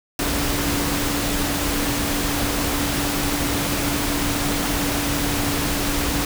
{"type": "tone in noise", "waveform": "sine", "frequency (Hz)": 287.4, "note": "D4", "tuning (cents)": -37, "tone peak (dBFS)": -26, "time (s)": [0.19, 6.25], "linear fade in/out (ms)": 2, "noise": "pink", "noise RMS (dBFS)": -23, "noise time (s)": [0.19, 6.25], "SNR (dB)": -6, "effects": []}